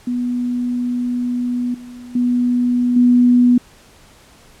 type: tone with level steps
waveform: sine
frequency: 245.2 Hz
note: B3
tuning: 12 cents flat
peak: -17 / -32 / -13 / -8 dBFS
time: 0.07-3.58 s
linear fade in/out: 5 ms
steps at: 1.74 / 2.15 / 2.96 s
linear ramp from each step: 5 ms
effects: pink hiss -47 dBFS RMS until 4.6 s + low-pass 11000 Hz 12 dB/octave